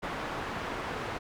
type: low-pass noise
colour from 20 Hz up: white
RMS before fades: -36 dBFS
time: 0.02-1.19 s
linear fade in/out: 20 ms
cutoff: 1400 Hz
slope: 12 dB/octave
effects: none